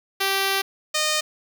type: tone pair in turn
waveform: 5% pulse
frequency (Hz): 390 / 614.1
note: G4 / D#5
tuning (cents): -9 / -23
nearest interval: minor sixth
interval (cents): 786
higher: second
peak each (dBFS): -9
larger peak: neither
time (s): 0.2-0.62 / 0.94-1.21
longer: first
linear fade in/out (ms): 10
effects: none